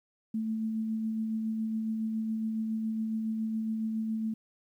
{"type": "tone with tremolo", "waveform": "sine", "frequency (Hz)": 220.8, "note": "A3", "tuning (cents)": 6, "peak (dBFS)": -28, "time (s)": [0.34, 4.34], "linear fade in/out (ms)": 5, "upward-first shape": "sine", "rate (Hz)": 7.2, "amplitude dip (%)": 25, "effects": ["11-bit"]}